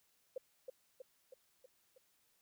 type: tone with echo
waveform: sine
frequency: 518 Hz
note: C5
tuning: 17 cents flat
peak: -38 dBFS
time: 0.36-0.38 s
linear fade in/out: 5 ms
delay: 320 ms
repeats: 5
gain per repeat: -4 dB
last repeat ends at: 1.98 s
effects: white hiss -75 dBFS RMS until 2.41 s